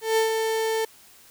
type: tone with ADSR envelope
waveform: 35% pulse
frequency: 444.6 Hz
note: A4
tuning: 18 cents sharp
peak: -16 dBFS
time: 0.01-0.85 s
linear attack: 160 ms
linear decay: 120 ms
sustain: -5 dB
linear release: 4 ms
effects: white hiss -52 dBFS RMS until 1.3 s